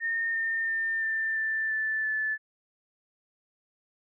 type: tone with pitch steps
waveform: sine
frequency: 1829 / 1814.3 / 1799.7 / 1785.2 / 1770.8 / 1756.5 / 1742.4 Hz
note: A#6 / A#6 / A6 / A6 / A6 / A6 / A6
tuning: -33 / -47 / +39 / +25 / +11 / -3 / -17 cents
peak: -26 dBFS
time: 0-2.38 s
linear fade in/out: 50 ms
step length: 340 ms
effects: none